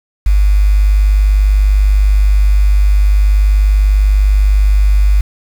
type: tone with quantisation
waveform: sine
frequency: 50.2 Hz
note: G1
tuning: 42 cents sharp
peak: -6 dBFS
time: 0.26-5.21 s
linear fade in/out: 5 ms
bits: 5
effects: none